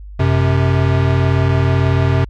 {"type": "tone pair together", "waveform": "square", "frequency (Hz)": [92.1, 130.25], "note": ["F#2", "C3"], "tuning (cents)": [-7, -7], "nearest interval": "tritone", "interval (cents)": 600, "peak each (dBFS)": -15, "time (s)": [0.19, 2.25], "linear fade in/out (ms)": 10, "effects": ["added 50 Hz sine -30 dBFS peak until 2.29 s", "low-pass 3000 Hz 12 dB/octave"]}